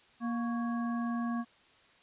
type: harmonic tone with a mistuned harmonic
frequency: 235.8 Hz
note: A#3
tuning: 20 cents sharp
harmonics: 1 / 3 / 5 / 7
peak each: -31 / -43 / -41 / -47 dBFS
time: 0.2-1.45 s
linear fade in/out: 50 ms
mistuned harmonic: 5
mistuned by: -94 cents
effects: white hiss -62 dBFS RMS until 2.02 s + resampled to 8000 Hz